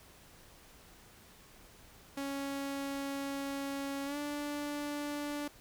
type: tone with pitch glide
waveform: sawtooth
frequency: 277.2 to 291.8 Hz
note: C#4 to D4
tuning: 0 to -11 cents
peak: -32 dBFS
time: 2.17-5.48 s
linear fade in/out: 5 ms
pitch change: +89 cents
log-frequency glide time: 4.05-4.17 s
effects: pink hiss -58 dBFS RMS until 5.6 s